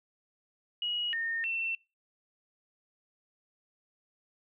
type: tone with pitch steps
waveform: sine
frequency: 2902 / 1830 / 2692 Hz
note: F#7 / A#6 / E7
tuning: -34 / -32 / +36 cents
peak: -30 dBFS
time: 0.82-1.75 s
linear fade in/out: 2 ms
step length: 310 ms
effects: noise-tail reverb RT60 0.3 s tail -26 dB re dry